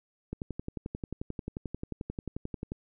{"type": "click train", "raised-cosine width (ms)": 3, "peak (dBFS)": -22, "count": 28, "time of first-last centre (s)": [0.33, 2.719], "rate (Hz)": 11.3, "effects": []}